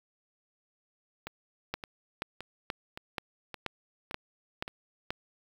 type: two click trains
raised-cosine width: 0.3 ms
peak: -23 / -16 dBFS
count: 7 / 8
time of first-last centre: 1.27-4.679 / 1.74-5.105 s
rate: 1.76 / 2.08 Hz
effects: 7-bit